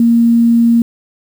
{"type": "tone with quantisation", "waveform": "sine", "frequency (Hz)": 233.1, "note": "A#3", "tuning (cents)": 0, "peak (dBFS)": -6, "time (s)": [0, 0.82], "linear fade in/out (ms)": 2, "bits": 6, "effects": []}